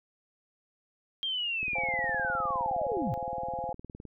sine linear sweep, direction down, 3224 to 92.5 Hz, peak -29 dBFS, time 1.23-3.14 s, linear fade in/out 0 ms
click train, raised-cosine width 3 ms, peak -31 dBFS, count 48, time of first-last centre 1.63-4.053 s, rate 19.4 Hz
sine chord, F minor, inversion second, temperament equal, 523.3 / 698.5 / 830.6 Hz, C5 / F5 / Ab5, 0 / 0 / 0 cents, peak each -37 / -37 / -35 dBFS, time 1.75-3.73 s, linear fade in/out 5 ms
effects none

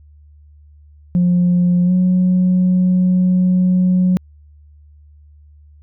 sine tone with pitch glide, 177.2 to 182.71 Hz, F3 to F#3, +25 to -22 cents, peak -9 dBFS, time 1.15-4.17 s, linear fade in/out 0 ms, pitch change +53 cents, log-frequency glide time 1.85-1.92 s, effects tanh soft clip ceiling -8 dBFS + added 74 Hz sine -42 dBFS peak until 5.82 s

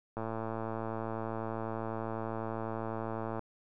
click train, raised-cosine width 1 ms, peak -23 dBFS, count 362, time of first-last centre 0.17-3.393 s, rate 112 Hz, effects none

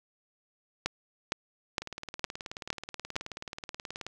two click trains, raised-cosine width 0.2 ms, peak -21 / -11 dBFS, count 43 / 6, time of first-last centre 1.82-4.066 / 0.86-3.164 s, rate 18.7 / 2.17 Hz, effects none

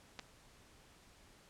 clicks, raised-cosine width 0.2 ms, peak -28 dBFS, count 2, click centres 0.191 / 0.195 s, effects pink hiss -63 dBFS RMS until 1.49 s + low-pass 10000 Hz 12 dB/octave

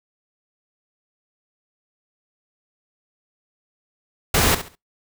pink noise with echo, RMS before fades -17 dBFS, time 4.34-4.55 s, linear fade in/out 5 ms, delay 68 ms, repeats 3, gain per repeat -12 dB, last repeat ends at 4.754 s, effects noise-tail reverb RT60 0.2 s tail -26 dB re dry

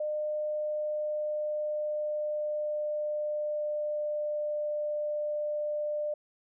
sine tone with pitch glide, 605 to 597.4 Hz, D#5 to D5, -49 to +29 cents, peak -29 dBFS, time 0-6.14 s, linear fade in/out 5 ms, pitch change -22 cents, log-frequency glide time 0.42-4.73 s, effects none

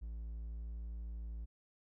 triangle tone, 56.3 Hz, A1, 40 cents sharp, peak -39 dBFS, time 0.01-1.46 s, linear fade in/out 20 ms, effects none

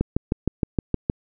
click train, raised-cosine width 3 ms, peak -7 dBFS, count 8, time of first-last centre 0.01-1.099 s, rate 6.43 Hz, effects none

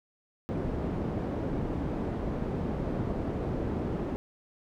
white low-pass noise, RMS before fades -32 dBFS, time 0.49-4.16 s, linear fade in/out 0 ms, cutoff 350 Hz, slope 12 dB/octave, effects none

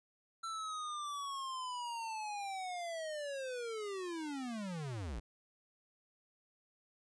square linear sweep, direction down, 1345 to 47.56 Hz, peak -40 dBFS, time 0.43-5.2 s, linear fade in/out 10 ms, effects resampled to 22050 Hz

